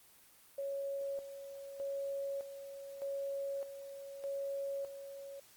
sine tone with tremolo, 554.4 Hz, C#5, in tune, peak -36 dBFS, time 0.58-5.4 s, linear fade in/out 5 ms, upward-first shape square, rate 0.82 Hz, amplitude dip 65%, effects white hiss -62 dBFS RMS until 5.56 s + Opus 24 kbps

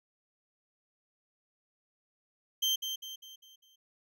35% pulse tone with echo, 3136 Hz, G7, in tune, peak -25 dBFS, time 2.62-2.76 s, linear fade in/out 10 ms, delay 200 ms, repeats 5, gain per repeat -7 dB, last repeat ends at 3.76 s, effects none

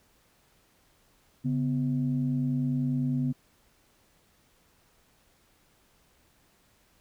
sine tone pair together, 140.9 / 250.9 Hz, C#3 / B3, +29 / +28 cents, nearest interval minor seventh, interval 999 cents, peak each -27 dBFS, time 1.44-3.33 s, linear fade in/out 20 ms, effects tanh soft clip ceiling -18 dBFS + pink hiss -65 dBFS RMS until 7 s

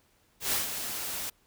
white noise with ADSR envelope, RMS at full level -27 dBFS, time 0.4-1.3 s, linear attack 120 ms, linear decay 150 ms, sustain -8 dB, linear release 8 ms, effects pink hiss -67 dBFS RMS until 1.46 s

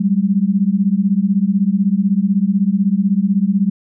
sine beating tone pair, 189.2 / 205.2 Hz, F#3 / G#3, +39 / -21 cents, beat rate 16 Hz, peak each -15 dBFS, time 0-3.7 s, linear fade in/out 10 ms, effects none

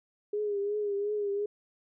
sine tone with vibrato, 410.6 Hz, G#4, 20 cents flat, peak -28 dBFS, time 0.33-1.46 s, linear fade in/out 5 ms, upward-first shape triangle, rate 2.8 Hz, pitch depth 58 cents each way, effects none

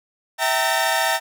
sawtooth tone cluster, 654 / 772 / 920 / 1806 Hz, E5 / G5 / A#5 / A6, -14 / -27 / -23 / +45 cents, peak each -20 dBFS, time 0.38-1.2 s, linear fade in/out 50 ms, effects none

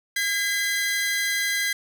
sawtooth tone pair together, 1625.7 / 2022 Hz, G#6 / B6, -37 / +40 cents, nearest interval major third, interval 377 cents, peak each -23 / -21 dBFS, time 0.16-1.73 s, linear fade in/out 5 ms, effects 9-bit

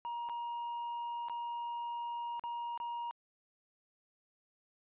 triangle tone with dropouts, 946 Hz, A#5, 25 cents sharp, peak -35 dBFS, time 0.05-3.11 s, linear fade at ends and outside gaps 0 ms, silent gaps 0.289-0.296 / 1.285-1.297 / 2.395-2.438 / 2.776-2.801 s, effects resampled to 8000 Hz

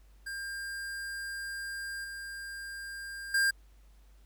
square tone with level steps, 1600 Hz, G6, 35 cents sharp, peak -37 / -40 / -25 dBFS, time 0.26-3.51 s, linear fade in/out 10 ms, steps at 2.04 / 3.34 s, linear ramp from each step 5 ms, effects added 50 Hz sine -55 dBFS peak until 4.25 s + pink hiss -69 dBFS RMS until 4.25 s

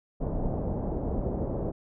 pink low-pass noise, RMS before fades -30 dBFS, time 0.2-1.72 s, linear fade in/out 20 ms, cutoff 690 Hz, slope 24 dB/octave, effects none

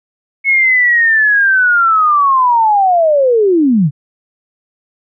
sine linear sweep, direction down, 2200 to 130.1 Hz, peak -7 dBFS, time 0.44-3.91 s, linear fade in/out 50 ms, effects none

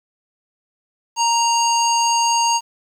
square tone with low-pass filter, 932.3 Hz, A#5, in tune, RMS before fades -17 dBFS, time 1.16-2.61 s, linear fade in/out 50 ms, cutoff 6400 Hz, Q 3.6, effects 8-bit

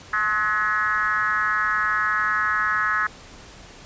sine tone with frequency modulation, 1485 Hz, F#6, 6 cents sharp, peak -19 dBFS, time 0.13-3.07 s, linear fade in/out 5 ms, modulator 207 Hz, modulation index 1.7, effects pink hiss -44 dBFS RMS until 3.85 s + resampled to 16000 Hz

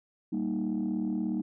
sine chord, Eb major, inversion first, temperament equal, 196 / 233.1 / 311.1 Hz, G3 / Bb3 / Eb4, 0 / 0 / 0 cents, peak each -31 dBFS, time 0.32-1.42 s, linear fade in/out 10 ms, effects tanh soft clip ceiling -23 dBFS

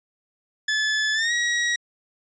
sawtooth tone with pitch glide, 1728 to 1906.3 Hz, A6 to A#6, -32 to +38 cents, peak -17 dBFS, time 0.68-1.76 s, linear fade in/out 5 ms, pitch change +170 cents, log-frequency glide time 1.14-1.32 s, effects resampled to 16000 Hz

